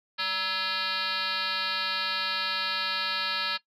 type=tone with frequency modulation; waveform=sine; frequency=2787 Hz; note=F7; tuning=4 cents flat; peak=-25 dBFS; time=0.18-3.58 s; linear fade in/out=20 ms; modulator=368 Hz; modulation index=4.7; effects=noise-tail reverb RT60 0.1 s tail -20 dB re dry + tanh soft clip ceiling -21 dBFS